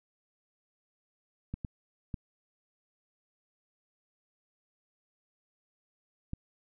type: clicks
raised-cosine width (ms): 5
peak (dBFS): -23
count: 4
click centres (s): 1.54 / 1.648 / 2.142 / 6.334
effects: none